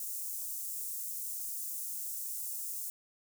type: high-pass noise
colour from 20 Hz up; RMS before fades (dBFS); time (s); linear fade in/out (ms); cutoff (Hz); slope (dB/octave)
white; -39; 0-2.9; 2; 7100; 24
effects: none